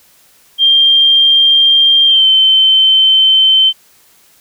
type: tone with pitch glide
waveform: sine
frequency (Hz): 3187 to 3087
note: G7 to G7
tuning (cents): +28 to -27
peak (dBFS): -5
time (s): 0.58-3.73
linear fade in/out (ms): 50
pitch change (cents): -55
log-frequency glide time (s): 2.06-2.27
effects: white hiss -48 dBFS RMS until 4.4 s